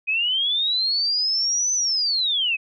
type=linear two-way sweep; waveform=sine; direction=up then down; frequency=2489 to 6120 to 2489 Hz; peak=-19 dBFS; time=0.07-2.57 s; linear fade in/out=20 ms; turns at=1.73 s; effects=none